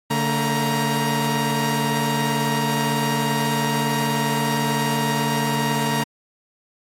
sawtooth tone cluster, 144.5 / 225.7 / 941 Hz, D3 / A3 / A#5, -28 / +44 / +16 cents, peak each -20 dBFS, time 0.1-6.04 s, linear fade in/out 10 ms, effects AAC 48 kbps

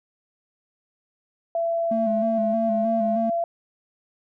sine tone with pitch glide, 671 to 679.2 Hz, E5 to F5, +31 to -48 cents, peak -21 dBFS, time 1.55-3.44 s, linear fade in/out 2 ms, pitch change +21 cents, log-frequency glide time 2.34-3.18 s
triangle tone with vibrato, 220 Hz, A3, in tune, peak -22 dBFS, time 1.91-3.3 s, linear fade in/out 5 ms, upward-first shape square, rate 3.2 Hz, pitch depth 52 cents each way
effects none

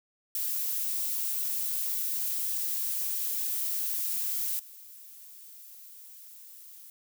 violet noise with level steps, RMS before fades -31 / -49 dBFS, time 0.35-6.9 s, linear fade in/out 2 ms, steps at 4.59 s, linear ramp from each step 5 ms, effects none

